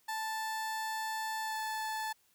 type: tone with pitch glide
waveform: 30% pulse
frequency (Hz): 880 to 872.9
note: A5 to A5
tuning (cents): 0 to -14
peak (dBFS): -32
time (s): 0.08-2.13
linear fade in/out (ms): 10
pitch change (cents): -14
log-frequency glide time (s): 1.42-1.6
effects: white hiss -70 dBFS RMS until 2.34 s